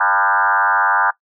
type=tone with frequency modulation; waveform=sine; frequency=1200 Hz; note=D6; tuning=37 cents sharp; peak=-12 dBFS; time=0-1.11 s; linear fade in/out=10 ms; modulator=98.9 Hz; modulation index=4.1; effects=noise-tail reverb RT60 0.1 s tail -20 dB re dry